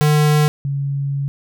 square / sine tone pair in turn, 150.3 / 139.62 Hz, D3 / C#3, +40 / +13 cents, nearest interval minor second, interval 127 cents, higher first, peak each -12 / -18 dBFS, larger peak first, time 0.01-0.48 / 0.65-1.28 s, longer second, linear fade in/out 0 ms, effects none

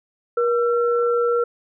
sine tone pair together, 476.5 / 1349.2 Hz, A#4 / E6, +38 / +40 cents, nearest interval octave + tritone, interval 1802 cents, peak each -17 / -24 dBFS, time 0.37-1.44 s, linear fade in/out 5 ms, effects none

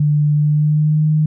sine tone with pitch glide, 148.5 to 154 Hz, D3 to D#3, +20 to -17 cents, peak -11 dBFS, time 0-1.26 s, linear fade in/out 5 ms, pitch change +63 cents, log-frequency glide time 0.35-1.06 s, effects none

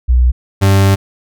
sine / 40% pulse tone pair in turn, 61.6 / 97.78 Hz, B1 / G2, -4 / -4 cents, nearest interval minor sixth, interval 800 cents, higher second, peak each -6 dBFS, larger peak neither, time 0.08-0.32 / 0.61-0.96 s, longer second, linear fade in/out 20 ms, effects none

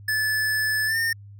square tone with pitch glide, 1736 to 1820.2 Hz, A6 to A#6, -24 to -42 cents, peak -22 dBFS, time 0.08-1.13 s, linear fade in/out 5 ms, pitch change +82 cents, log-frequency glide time 0.86-0.98 s, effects added 101 Hz sine -41 dBFS peak until 1.39 s

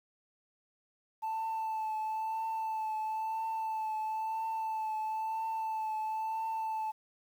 sine tone with vibrato, 880 Hz, A5, in tune, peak -30 dBFS, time 1.22-6.92 s, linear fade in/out 20 ms, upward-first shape triangle, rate 1 Hz, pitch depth 26 cents each way, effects tanh soft clip ceiling -31 dBFS + 10-bit

